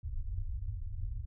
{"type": "low-pass noise", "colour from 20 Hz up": "pink", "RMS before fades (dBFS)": -37, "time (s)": [0.03, 1.26], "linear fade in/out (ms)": 10, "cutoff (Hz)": 110, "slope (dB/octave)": 96, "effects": []}